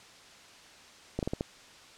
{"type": "slowing click train", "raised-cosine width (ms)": 2, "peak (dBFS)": -17, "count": 5, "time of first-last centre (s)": [1.19, 1.409], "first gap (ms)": 38, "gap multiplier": 1.25, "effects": ["white hiss -53 dBFS RMS until 1.97 s", "low-pass 6000 Hz 12 dB/octave"]}